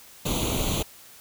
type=noise with comb filter; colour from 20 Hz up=pink; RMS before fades=-26 dBFS; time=0.25-0.83 s; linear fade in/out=10 ms; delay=0.29 ms; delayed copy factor=+0.85; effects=white hiss -49 dBFS RMS until 1.2 s